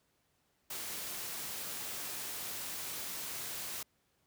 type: noise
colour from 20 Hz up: white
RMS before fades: -41 dBFS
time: 0.7-3.83 s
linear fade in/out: 5 ms
effects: pink hiss -75 dBFS RMS until 4.26 s + high-pass 60 Hz 12 dB/octave